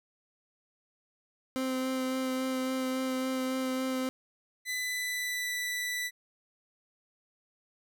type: tone with vibrato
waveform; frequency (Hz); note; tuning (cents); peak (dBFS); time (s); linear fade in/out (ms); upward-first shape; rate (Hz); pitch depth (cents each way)
30% pulse; 260; C4; -11; -27; 1.56-4.09; 0; sine; 3.6; 11
type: tone with pitch glide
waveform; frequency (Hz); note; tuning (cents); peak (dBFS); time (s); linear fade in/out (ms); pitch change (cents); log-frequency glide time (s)
sawtooth; 2003 to 1975.4; B6 to B6; +24 to 0; -28; 4.65-6.11; 50; -24; 4.76-5.53
effects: none